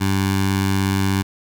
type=tone with notch filter; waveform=15% pulse; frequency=96.8 Hz; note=G2; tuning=21 cents flat; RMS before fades=-19 dBFS; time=0-1.23 s; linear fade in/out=20 ms; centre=500 Hz; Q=1.1; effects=none